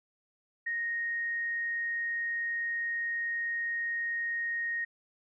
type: tone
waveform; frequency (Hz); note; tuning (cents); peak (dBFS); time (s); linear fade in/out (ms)
sine; 1864.7; A#6; 0; -30; 0.66-4.85; 10
effects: none